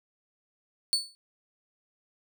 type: tone with exponential decay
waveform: 35% pulse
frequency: 4450 Hz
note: C#8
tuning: 6 cents sharp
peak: -18 dBFS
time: 0.93-1.15 s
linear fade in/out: 0 ms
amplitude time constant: 46 ms
effects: none